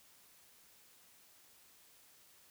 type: silence
effects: white hiss -64 dBFS RMS until 2.5 s